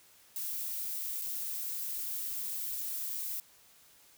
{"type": "noise with dropouts", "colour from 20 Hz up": "violet", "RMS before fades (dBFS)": -37, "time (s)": [0.36, 3.4], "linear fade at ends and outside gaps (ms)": 1, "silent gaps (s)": [1.215, 1.219], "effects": ["white hiss -61 dBFS RMS until 4.17 s"]}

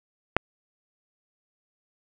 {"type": "click", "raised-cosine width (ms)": 0.5, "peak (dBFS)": -3, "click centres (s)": 0.366, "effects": []}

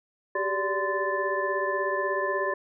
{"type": "tone cluster", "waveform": "sine", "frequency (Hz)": [384.2, 400.6, 580, 1031, 1755], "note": ["G4", "G4", "D5", "C6", "A6"], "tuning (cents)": [-35, 38, -22, -26, -5], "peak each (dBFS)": [-32, -34, -30, -30, -31], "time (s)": [0.35, 2.54], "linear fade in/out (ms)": 5, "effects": []}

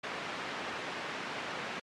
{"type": "band-pass noise", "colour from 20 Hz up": "white", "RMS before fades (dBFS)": -39, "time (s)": [0.03, 1.8], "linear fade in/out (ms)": 10, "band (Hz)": [170, 2100], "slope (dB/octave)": 12, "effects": ["low-pass 7000 Hz 12 dB/octave", "MP3 64 kbps"]}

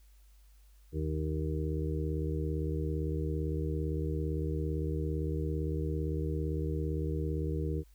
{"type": "harmonic tone", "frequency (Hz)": 77.7, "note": "D#2", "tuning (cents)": -2, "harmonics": [1, 2, 4, 5, 6], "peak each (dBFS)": [-33, -36, -39, -40, -41], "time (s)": [0.92, 7.84], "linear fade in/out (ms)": 50, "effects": ["added 50 Hz sine -56 dBFS peak until 7.94 s", "white hiss -70 dBFS RMS until 7.94 s"]}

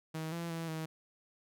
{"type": "tone with pitch steps", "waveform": "sawtooth", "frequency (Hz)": [159, 169, 165, 159.2], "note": ["D#3", "E3", "E3", "D#3"], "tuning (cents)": [38, 43, 2, 40], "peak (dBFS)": -33, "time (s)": [0.14, 0.86], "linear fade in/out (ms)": 10, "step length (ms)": 180, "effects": []}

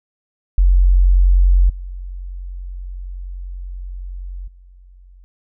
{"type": "tone with level steps", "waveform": "sine", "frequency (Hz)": 45.25, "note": "F#1", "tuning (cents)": -38, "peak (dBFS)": [-8, -26, -41], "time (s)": [0.58, 5.24], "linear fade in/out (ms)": 0, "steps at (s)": [1.69, 4.47], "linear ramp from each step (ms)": 10, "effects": []}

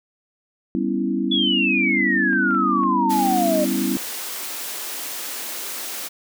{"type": "chord", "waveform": "sine", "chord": "C# half-diminished seventh", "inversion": "second", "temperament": "equal", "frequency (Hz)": [196, 246.9, 277.2, 329.6], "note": ["G3", "B3", "C#4", "E4"], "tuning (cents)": [0, 0, 0, 0], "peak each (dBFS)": -25, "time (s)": [0.75, 3.97], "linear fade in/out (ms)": 0}
{"type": "exponential sweep", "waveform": "sine", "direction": "down", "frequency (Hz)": [3450, 592], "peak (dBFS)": -18, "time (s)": [1.31, 3.65], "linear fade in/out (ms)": 10}
{"type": "clicks", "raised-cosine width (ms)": 0.5, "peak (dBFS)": -24, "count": 6, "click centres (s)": [2.331, 2.509, 2.548, 2.835, 3.315, 3.6]}
{"type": "high-pass noise", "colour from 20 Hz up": "white", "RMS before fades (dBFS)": -30, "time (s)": [3.09, 6.09], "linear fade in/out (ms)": 20, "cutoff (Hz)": 230, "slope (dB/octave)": 24}
{"effects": []}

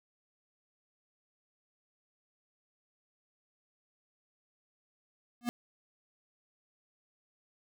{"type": "tone with exponential growth", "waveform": "square", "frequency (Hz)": 240, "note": "B3", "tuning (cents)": -49, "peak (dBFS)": -26, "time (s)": [5.41, 5.49], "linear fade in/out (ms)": 0, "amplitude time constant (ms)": 17, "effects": []}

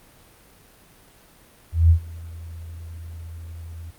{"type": "tone with ADSR envelope", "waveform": "sine", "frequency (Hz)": 82.8, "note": "E2", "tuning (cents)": 8, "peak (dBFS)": -9, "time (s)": [1.72, 3.91], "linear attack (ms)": 180, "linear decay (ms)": 92, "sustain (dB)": -24, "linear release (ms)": 9, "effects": ["pink hiss -52 dBFS RMS until 3.98 s", "Opus 32 kbps"]}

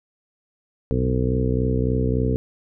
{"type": "harmonic tone with a mistuned harmonic", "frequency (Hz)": 63.5, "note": "B1", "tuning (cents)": 49, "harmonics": [1, 2, 3, 4, 5, 6, 7, 8], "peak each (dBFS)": [-24, -23, -29, -26, -32, -33, -26, -34], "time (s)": [0.91, 2.36], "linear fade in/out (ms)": 0, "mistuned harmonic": 1, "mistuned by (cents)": 85, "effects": []}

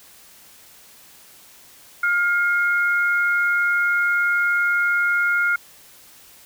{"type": "tone pair together", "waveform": "sine", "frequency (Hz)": [1410, 2156], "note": ["F6", "C#7"], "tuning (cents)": [16, -49], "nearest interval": "perfect fifth", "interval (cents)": 735, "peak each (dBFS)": [-17, -25], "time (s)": [2.03, 5.56], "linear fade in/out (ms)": 5, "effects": ["white hiss -48 dBFS RMS until 6.45 s"]}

